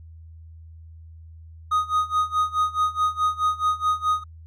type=tone with tremolo; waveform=triangle; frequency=1246 Hz; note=D#6; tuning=2 cents sharp; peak=-15 dBFS; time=1.71-4.24 s; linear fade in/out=10 ms; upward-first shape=sine; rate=4.7 Hz; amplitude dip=90%; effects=added 81 Hz sine -41 dBFS peak until 4.46 s